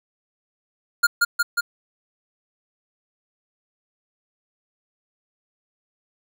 square tone with echo, 1416 Hz, F6, 23 cents sharp, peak -13 dBFS, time 1.03-1.07 s, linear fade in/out 10 ms, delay 180 ms, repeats 3, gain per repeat -2 dB, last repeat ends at 1.61 s, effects none

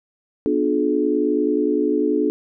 sine chord, B diminished seventh, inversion none, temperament just, 246.9 / 296.3 / 355.6 / 426.7 Hz, B3 / D4 / F4 / Ab4, 0 / +15 / +31 / +47 cents, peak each -25 / -20 / -24 / -21 dBFS, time 0.46-2.3 s, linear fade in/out 0 ms, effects none

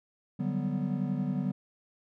triangle chord, G major seventh, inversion second, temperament equal, 146.83 / 185 / 196 / 246.9 Hz, D3 / F#3 / G3 / B3, 0 / 0 / 0 / 0 cents, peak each -32 dBFS, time 0.39-1.52 s, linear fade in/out 10 ms, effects none

